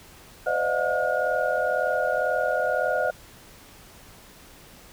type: tone cluster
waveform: sine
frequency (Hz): 512 / 592 / 634 / 717 / 1435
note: C5 / D5 / D#5 / F5 / F6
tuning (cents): -38 / +14 / +32 / +45 / +47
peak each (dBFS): -28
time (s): 0.46-3.11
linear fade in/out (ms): 10
effects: pink hiss -49 dBFS RMS until 4.92 s

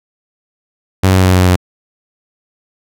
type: tone with pitch steps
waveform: sawtooth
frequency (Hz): 94.6 / 93.89 / 93.19 / 92.49 / 91.8 / 91.11 / 90.43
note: F#2 / F#2 / F#2 / F#2 / F#2 / F#2 / F#2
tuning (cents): +39 / +26 / +13 / 0 / -13 / -26 / -39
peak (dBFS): -3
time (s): 1.03-1.562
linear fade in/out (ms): 10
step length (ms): 76
effects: none

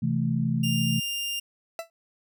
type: chord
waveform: sine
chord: A minor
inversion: first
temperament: equal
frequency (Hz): 130.81 / 164.81 / 220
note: C3 / E3 / A3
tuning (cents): 0 / 0 / 0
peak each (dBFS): -27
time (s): 0.02-1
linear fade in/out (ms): 10
type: tone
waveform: sawtooth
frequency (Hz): 2800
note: F7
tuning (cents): +4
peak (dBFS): -25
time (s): 0.63-1.4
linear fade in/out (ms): 10
type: tone with exponential decay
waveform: 40% pulse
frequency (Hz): 665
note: E5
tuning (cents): +15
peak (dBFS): -27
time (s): 1.79-1.9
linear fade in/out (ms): 1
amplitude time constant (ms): 22
effects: none

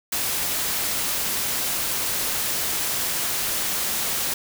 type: noise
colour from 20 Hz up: white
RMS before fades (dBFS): -25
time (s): 0.12-4.34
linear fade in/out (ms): 5
effects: none

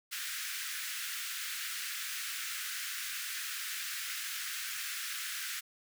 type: high-pass noise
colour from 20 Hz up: pink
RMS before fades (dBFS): -39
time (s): 0.11-5.61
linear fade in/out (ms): 20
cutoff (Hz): 1400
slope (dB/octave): 48
effects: none

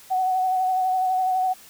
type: tone with vibrato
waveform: sine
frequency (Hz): 746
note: F#5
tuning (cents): +14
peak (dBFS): -19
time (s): 0.1-1.54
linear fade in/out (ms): 20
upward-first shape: sine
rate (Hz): 12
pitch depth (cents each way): 24
effects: white hiss -48 dBFS RMS until 1.69 s

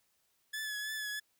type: tone with vibrato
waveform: sawtooth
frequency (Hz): 1714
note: A6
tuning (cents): -46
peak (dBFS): -33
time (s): 0.53-1.2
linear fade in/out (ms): 10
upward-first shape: triangle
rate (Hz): 3.1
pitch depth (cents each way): 39
effects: white hiss -75 dBFS RMS until 1.39 s

